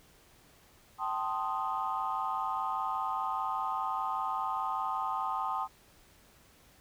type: chord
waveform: sine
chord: A half-diminished seventh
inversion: third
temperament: equal with one note detuned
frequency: 775 / 880 / 1046.5 / 1244.5 Hz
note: G5 / A5 / C6 / Eb6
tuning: -20 / 0 / 0 / 0 cents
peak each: -36 / -36 / -35 / -35 dBFS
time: 0.98-5.68 s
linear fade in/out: 50 ms
effects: tanh soft clip ceiling -22 dBFS + pink hiss -61 dBFS RMS until 6.8 s